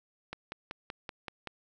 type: click train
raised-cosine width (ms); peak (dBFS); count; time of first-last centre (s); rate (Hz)
0.3; -22; 7; 0.33-1.473; 5.25
effects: none